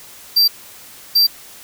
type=tone bursts at uneven times; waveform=square; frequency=4699 Hz; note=D8; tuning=in tune; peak=-10 dBFS; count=2; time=0.36-0.48 / 1.15-1.27 s; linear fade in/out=10 ms; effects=white hiss -40 dBFS RMS until 1.63 s